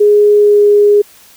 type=tone with pitch glide; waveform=sine; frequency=415.3 to 412.4 Hz; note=G#4 to G#4; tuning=0 to -12 cents; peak=-4 dBFS; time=0-1.02 s; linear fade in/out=10 ms; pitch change=-12 cents; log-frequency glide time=0.37-0.62 s; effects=white hiss -42 dBFS RMS until 1.36 s